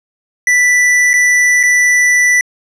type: tone with dropouts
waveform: square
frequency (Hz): 1975.5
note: B6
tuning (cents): 0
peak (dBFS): -8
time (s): 0.47-2.41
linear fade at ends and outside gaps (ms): 2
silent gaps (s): 1.133-1.138 / 1.631-1.635
effects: low-pass 9000 Hz 12 dB/octave